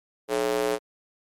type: tone with high-pass filter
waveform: square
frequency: 60.9 Hz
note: B1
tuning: 24 cents flat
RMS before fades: -25 dBFS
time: 0.28-0.79 s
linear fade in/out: 50 ms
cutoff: 450 Hz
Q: 3.3
effects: MP3 64 kbps